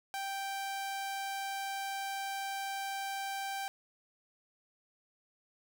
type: tone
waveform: sawtooth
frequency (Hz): 784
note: G5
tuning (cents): 0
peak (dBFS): -32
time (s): 0.14-3.68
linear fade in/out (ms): 0
effects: none